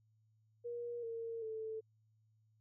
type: tone with pitch steps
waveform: sine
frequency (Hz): 476.4 / 458.1 / 440.4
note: A#4 / A#4 / A4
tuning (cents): +38 / -30 / +2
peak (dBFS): -40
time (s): 0.64-1.81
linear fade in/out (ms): 20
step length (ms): 390
effects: added 109 Hz sine -70 dBFS peak until 2.6 s